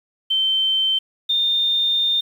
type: tone pair in turn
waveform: sine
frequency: 3100 / 3625 Hz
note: G7 / A#7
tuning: -20 / -49 cents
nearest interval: minor third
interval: 271 cents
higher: second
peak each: -16 dBFS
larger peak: neither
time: 0.3-0.99 / 1.29-2.21 s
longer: second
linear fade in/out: 10 ms
effects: 8-bit